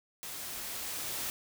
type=noise with level ramp; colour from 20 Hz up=white; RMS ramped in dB=-42 to -36 dBFS; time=0.23-1.3 s; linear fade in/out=0 ms; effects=none